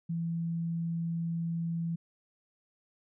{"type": "tone", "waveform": "sine", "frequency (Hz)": 167.1, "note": "E3", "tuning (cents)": 24, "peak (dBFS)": -30, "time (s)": [0.09, 1.96], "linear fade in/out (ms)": 10, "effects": []}